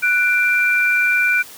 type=tone pair together; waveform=sine; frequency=1480 / 2361 Hz; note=F#6 / D7; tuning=0 / +9 cents; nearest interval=minor sixth; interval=809 cents; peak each=-16 dBFS; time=0.02-1.43 s; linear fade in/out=20 ms; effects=white hiss -39 dBFS RMS until 1.57 s